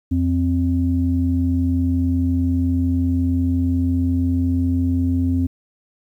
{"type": "tone pair together", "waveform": "sine", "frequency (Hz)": [87.22, 261.6], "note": ["F2", "C4"], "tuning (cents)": [-2, 0], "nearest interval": "octave + perfect fifth", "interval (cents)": 1902, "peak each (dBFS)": -18, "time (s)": [0.11, 5.47], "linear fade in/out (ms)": 10, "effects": ["tanh soft clip ceiling -8 dBFS", "9-bit"]}